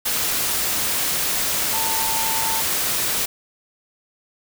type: tone in noise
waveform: sine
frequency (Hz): 895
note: A5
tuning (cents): +29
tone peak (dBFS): -26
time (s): 1.73-2.61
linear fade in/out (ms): 10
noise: white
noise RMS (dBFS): -22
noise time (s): 0.05-3.26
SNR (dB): -7
effects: none